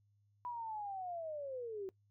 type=linear sweep; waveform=sine; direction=down; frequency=987.8 to 370 Hz; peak=-40 dBFS; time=0.45-1.89 s; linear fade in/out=0 ms; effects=noise-tail reverb RT60 0.1 s tail -20 dB re dry + added 102 Hz sine -70 dBFS peak until 2.1 s